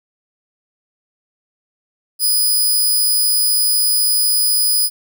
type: tone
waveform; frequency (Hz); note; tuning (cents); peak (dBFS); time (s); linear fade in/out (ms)
5% pulse; 4978; D#8; 0; -6; 2.19-4.9; 50
effects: none